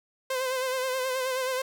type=tone with vibrato; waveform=sawtooth; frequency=517 Hz; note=C5; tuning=21 cents flat; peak=-23 dBFS; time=0.3-1.62 s; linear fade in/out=5 ms; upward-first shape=sine; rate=9.4 Hz; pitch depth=43 cents each way; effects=none